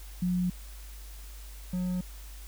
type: tone pair in turn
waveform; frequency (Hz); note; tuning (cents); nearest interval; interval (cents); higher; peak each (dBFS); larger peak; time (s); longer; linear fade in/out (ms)
sine / triangle; 179.8 / 181.16; F#3 / F#3; -49 / -36; unison; 13; second; -25 / -26; first; 0.22-0.5 / 1.73-2.01; neither; 5
effects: added 50 Hz sine -42 dBFS peak until 2.47 s + white hiss -52 dBFS RMS until 2.47 s